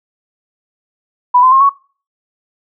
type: tone with pitch steps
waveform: sine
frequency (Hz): 987.8 / 1028 / 1069.8 / 1113.3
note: B5 / C6 / C6 / C#6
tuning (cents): 0 / -31 / +38 / +7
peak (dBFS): -5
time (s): 1.34-1.696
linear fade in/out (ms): 10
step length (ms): 89
effects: noise-tail reverb RT60 0.4 s tail -23 dB re dry